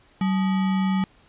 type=tone with sample-and-hold; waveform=sine; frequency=190.2 Hz; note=F#3; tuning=48 cents sharp; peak=-19 dBFS; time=0.21-1.04 s; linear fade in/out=2 ms; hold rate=1050 Hz; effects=pink hiss -57 dBFS RMS until 1.28 s + resampled to 8000 Hz